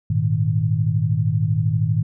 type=chord; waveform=sine; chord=Ab suspended second; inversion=none; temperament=equal; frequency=103.83 / 116.54 / 155.56 Hz; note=Ab2 / Bb2 / Eb3; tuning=0 / 0 / 0 cents; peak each=-21 dBFS; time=0.1-2.03 s; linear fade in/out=5 ms; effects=none